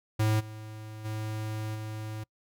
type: tone with level steps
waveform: square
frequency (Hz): 108.4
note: A2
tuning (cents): -25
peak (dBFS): -24 / -41 / -33 / -36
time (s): 0.19-2.24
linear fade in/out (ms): 10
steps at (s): 0.39 / 1.04 / 1.74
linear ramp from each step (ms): 20
effects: noise-tail reverb RT60 0.1 s tail -25 dB re dry